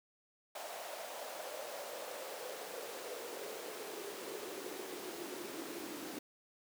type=noise with high-pass filter sweep; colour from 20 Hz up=pink; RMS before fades=-45 dBFS; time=0.55-6.19 s; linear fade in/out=5 ms; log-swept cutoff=660 to 300 Hz; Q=4.1; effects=none